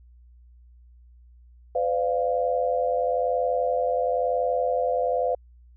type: chord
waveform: sine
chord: B diminished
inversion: none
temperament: equal with one note detuned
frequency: 506.3 / 587.3 / 698.5 Hz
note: B4 / D5 / F5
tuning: +43 / 0 / 0 cents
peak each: -24 / -28 / -26 dBFS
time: 1.75-5.35 s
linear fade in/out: 5 ms
effects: added 60 Hz sine -49 dBFS peak until 5.76 s